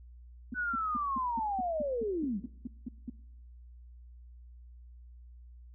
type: tone bursts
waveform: sine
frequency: 239.9 Hz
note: A#3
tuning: 50 cents sharp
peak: -34 dBFS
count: 13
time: 0.52-3.099 s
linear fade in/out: 5 ms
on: 23 ms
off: 190 ms
type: linear sweep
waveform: sine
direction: down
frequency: 1506 to 170 Hz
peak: -30 dBFS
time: 0.54-2.41 s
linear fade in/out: 50 ms
effects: noise-tail reverb RT60 0.8 s tail -20 dB re dry + added 60 Hz sine -49 dBFS peak until 5.74 s